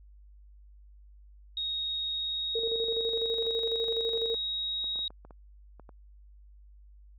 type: tone with pitch glide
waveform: sine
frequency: 3754 to 3789 Hz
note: A#7 to A#7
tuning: +11 to +27 cents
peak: -30 dBFS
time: 1.57-5.08 s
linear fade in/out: 2 ms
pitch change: +16 cents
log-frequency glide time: 2.09-3.45 s
type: tone with tremolo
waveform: sine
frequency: 456.2 Hz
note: A#4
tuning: 37 cents flat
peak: -28 dBFS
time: 2.55-4.35 s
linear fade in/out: 5 ms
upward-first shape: square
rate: 12 Hz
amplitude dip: 55%
type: clicks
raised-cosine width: 1 ms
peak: -36 dBFS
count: 12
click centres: 3.454 / 3.881 / 4.152 / 4.346 / 4.843 / 4.958 / 4.991 / 5.105 / 5.25 / 5.308 / 5.797 / 5.892 s
effects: added 50 Hz sine -51 dBFS peak until 7.18 s